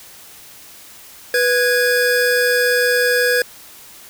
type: tone pair together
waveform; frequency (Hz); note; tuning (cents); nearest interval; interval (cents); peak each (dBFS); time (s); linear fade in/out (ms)
square; 491.9 / 1653; B4 / G#6; -7 / -9; octave + major sixth; 2098; -17; 1.34-3.42; 2
effects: white hiss -41 dBFS RMS until 4.09 s